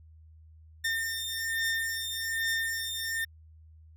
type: beating tone pair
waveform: sawtooth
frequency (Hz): 1812 / 1813.2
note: A#6 / A#6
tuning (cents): -50 / -48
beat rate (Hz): 1.2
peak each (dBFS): -29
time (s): 0.84-3.25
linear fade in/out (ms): 10
effects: added 79 Hz sine -51 dBFS peak until 3.96 s